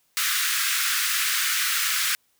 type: high-pass noise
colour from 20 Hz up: pink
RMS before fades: -24 dBFS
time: 0.17-2.15 s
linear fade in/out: 0 ms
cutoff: 1300 Hz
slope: 48 dB/octave
effects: white hiss -67 dBFS RMS until 2.39 s